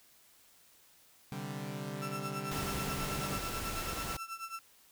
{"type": "chord", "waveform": "sawtooth", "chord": "C suspended second", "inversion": "none", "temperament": "equal", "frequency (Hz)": [130.81, 146.83, 196], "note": ["C3", "D3", "G3"], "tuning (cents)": [0, 0, 0], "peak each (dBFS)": [-40, -38, -38], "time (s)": [1.32, 3.38], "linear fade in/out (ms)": 0}
{"type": "tone with tremolo", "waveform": "35% pulse", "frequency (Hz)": 1338, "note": "E6", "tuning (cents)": 25, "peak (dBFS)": -35, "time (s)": [2.02, 4.59], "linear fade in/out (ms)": 0, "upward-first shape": "triangle", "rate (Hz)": 9.2, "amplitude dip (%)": 90}
{"type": "noise", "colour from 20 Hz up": "pink", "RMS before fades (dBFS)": -39, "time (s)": [2.51, 4.17], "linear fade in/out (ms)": 5}
{"effects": ["white hiss -63 dBFS RMS until 4.91 s"]}